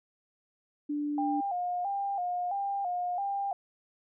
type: tone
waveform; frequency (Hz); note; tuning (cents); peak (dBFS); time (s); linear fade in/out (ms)
sine; 293.7; D4; 0; -29; 0.89-1.41; 10
type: tone with vibrato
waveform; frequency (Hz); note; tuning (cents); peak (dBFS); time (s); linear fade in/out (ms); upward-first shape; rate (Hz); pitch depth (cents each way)
sine; 754; F#5; +32; -29; 1.18-3.53; 2; square; 1.5; 95
effects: none